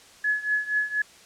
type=tone with tremolo; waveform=sine; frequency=1700 Hz; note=G#6; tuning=40 cents sharp; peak=-19 dBFS; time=0.24-1.02 s; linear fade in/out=5 ms; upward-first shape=triangle; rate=4.2 Hz; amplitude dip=90%; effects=white hiss -51 dBFS RMS until 1.25 s + low-pass 8000 Hz 12 dB/octave